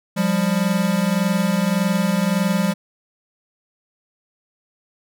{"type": "tone pair together", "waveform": "square", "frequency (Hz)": [177.3, 199.01], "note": ["F3", "G3"], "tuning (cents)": [26, 26], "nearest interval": "major second", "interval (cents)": 200, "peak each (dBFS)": [-21, -20], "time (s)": [0.16, 2.74], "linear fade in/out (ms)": 20, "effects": []}